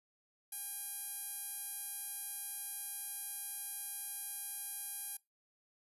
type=tone with band-pass filter; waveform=sawtooth; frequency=806 Hz; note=G5; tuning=48 cents sharp; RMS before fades=-44 dBFS; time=0.52-5.17 s; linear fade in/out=5 ms; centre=11000 Hz; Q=5.6; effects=noise-tail reverb RT60 0.2 s tail -23 dB re dry